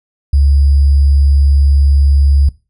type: tone with sample-and-hold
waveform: sine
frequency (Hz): 70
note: C#2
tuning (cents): +18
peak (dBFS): -6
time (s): 0.33-2.49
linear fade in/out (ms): 5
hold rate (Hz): 4900
effects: noise-tail reverb RT60 0.3 s tail -20 dB re dry + resampled to 24000 Hz